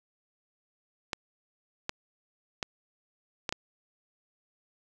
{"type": "clicks", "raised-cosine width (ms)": 0.2, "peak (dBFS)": -13, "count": 5, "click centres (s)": [1.132, 1.894, 2.628, 3.492, 3.525], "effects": []}